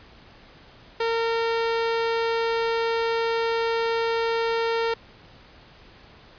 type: tone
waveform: sawtooth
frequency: 458.1 Hz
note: A#4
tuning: 30 cents flat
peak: -18 dBFS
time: 1-4.94 s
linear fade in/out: 5 ms
effects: pink hiss -50 dBFS RMS until 6.38 s + resampled to 11025 Hz